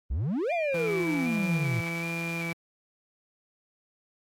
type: exponential two-way sweep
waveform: triangle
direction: up then down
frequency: 55.1 to 715 to 112 Hz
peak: -24 dBFS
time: 0.1-1.81 s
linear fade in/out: 10 ms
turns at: 0.53 s
type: tone with vibrato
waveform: sine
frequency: 2349 Hz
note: D7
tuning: in tune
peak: -33 dBFS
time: 0.49-2.53 s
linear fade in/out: 10 ms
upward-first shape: square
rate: 1.3 Hz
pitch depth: 34 cents each way
type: tone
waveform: sawtooth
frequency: 167.6 Hz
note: E3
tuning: 29 cents sharp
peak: -28 dBFS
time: 0.74-2.53 s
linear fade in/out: 5 ms
effects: AAC 64 kbps